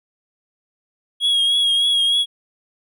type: tone with vibrato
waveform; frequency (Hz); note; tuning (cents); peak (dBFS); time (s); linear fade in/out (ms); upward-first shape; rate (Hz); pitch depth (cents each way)
triangle; 3300; G#7; -12; -13; 1.2-2.26; 50; triangle; 3.3; 38
effects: none